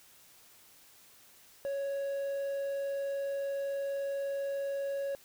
triangle tone with vibrato, 555 Hz, C#5, 2 cents sharp, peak -30 dBFS, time 1.65-5.15 s, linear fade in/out 0 ms, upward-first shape square, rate 20 Hz, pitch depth 8 cents each way, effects white hiss -59 dBFS RMS until 5.24 s

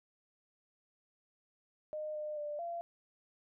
sine tone with pitch steps, 612 / 605 / 592 / 684 Hz, D#5 / D#5 / D5 / F5, -29 / -49 / +14 / -36 cents, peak -37 dBFS, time 1.93-2.81 s, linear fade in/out 0 ms, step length 220 ms, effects none

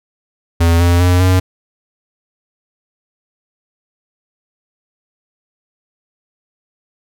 square tone with pitch steps, 84.2 / 86.82 / 89.52 / 92.3 Hz, E2 / F2 / F2 / F#2, +37 / -10 / +43 / -4 cents, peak -9 dBFS, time 0.6-1.4 s, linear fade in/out 10 ms, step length 200 ms, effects none

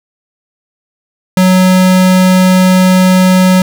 square tone, 185 Hz, F#3, in tune, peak -5 dBFS, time 1.37-3.62 s, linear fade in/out 2 ms, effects none

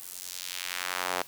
square tone with high-pass filter sweep, 45.24 Hz, F#1, 38 cents flat, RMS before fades -35 dBFS, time 0-1.22 s, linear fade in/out 0 ms, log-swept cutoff 11000 to 650 Hz, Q 1, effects white hiss -50 dBFS RMS until 1.27 s

